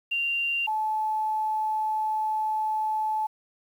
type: tone pair in turn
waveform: sine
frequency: 2776 / 865.8 Hz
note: F7 / A5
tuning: -11 / -28 cents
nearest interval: octave + minor sixth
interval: 2017 cents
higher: first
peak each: -24 dBFS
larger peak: neither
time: 0.11-0.67 / 0.67-3.27 s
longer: second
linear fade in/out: 10 ms
effects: 9-bit